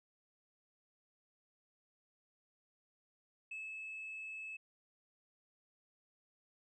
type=tone with ADSR envelope; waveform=sine; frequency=2600 Hz; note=E7; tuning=24 cents flat; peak=-40 dBFS; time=3.51-4.57 s; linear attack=7 ms; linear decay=190 ms; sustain=-2 dB; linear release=10 ms; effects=tanh soft clip ceiling -40 dBFS